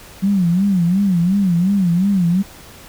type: tone with vibrato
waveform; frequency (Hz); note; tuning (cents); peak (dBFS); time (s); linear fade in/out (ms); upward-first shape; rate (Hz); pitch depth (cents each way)
sine; 185; F#3; 0; -12; 0.22-2.43; 20; sine; 2.8; 160
effects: pink hiss -40 dBFS RMS until 2.88 s